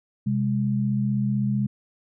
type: tone pair together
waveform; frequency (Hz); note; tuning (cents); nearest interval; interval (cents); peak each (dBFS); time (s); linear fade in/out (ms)
sine; 129.1 / 204.9; C3 / G#3; -23 / -23; minor sixth; 800; -24 / -23; 0.26-1.67; 10
effects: none